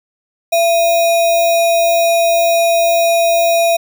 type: tone with sample-and-hold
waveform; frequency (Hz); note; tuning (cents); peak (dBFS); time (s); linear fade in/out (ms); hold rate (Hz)
sine; 674; E5; +38; -9; 0.52-3.77; 10; 3150
effects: none